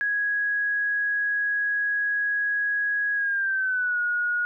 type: tone with pitch glide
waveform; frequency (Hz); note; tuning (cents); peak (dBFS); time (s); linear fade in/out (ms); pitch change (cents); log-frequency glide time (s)
sine; 1661.2 to 1446.2; G#6 to F#6; 0 to -40; -22; 0.01-4.45; 0; -240; 3.15-4
effects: none